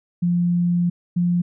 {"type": "tone pair in turn", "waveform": "sine", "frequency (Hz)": [174.61, 175.24], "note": ["F3", "F3"], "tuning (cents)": [0, 6], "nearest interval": "unison", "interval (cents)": 6, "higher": "second", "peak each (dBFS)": -16, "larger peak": "neither", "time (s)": [[0.22, 0.9], [1.16, 1.42]], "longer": "first", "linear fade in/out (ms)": 10, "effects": []}